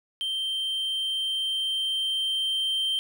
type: tone with level ramp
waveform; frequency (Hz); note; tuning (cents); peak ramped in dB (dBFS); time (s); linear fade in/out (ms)
triangle; 3136; G7; 0; -25 to -22; 0.21-2.99; 0
effects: none